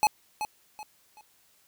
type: tone with echo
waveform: square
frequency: 850 Hz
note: G#5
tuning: 40 cents sharp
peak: -19 dBFS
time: 0.03-0.07 s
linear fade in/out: 0 ms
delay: 380 ms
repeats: 3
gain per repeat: -10 dB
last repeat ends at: 1.21 s
effects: white hiss -64 dBFS RMS until 1.67 s